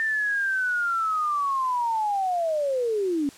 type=linear sweep; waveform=sine; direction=down; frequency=1800 to 271.1 Hz; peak=-22 dBFS; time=0-3.29 s; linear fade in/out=0 ms; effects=white hiss -48 dBFS RMS until 3.37 s + low-pass 9000 Hz 12 dB/octave